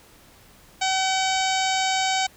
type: harmonic tone with a mistuned harmonic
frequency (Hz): 761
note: F#5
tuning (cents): +48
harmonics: 1 / 2 / 3 / 4 / 5 / 6 / 7 / 8 / 9 / 10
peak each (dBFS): -23 / -31 / -29 / -31 / -31 / -33 / -36 / -37 / -34 / -35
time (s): 0.81-2.27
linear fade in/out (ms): 10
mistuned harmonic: 5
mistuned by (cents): -22
effects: pink hiss -52 dBFS RMS until 2.36 s